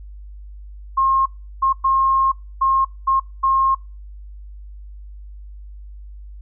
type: tone bursts at uneven times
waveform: sine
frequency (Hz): 1071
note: C6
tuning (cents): +40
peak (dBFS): -13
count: 6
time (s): 0.97-1.26 / 1.62-1.73 / 1.84-2.32 / 2.61-2.85 / 3.07-3.2 / 3.43-3.75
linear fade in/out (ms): 10
effects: noise-tail reverb RT60 0.3 s tail -25 dB re dry + added 50 Hz sine -34 dBFS peak until 6.41 s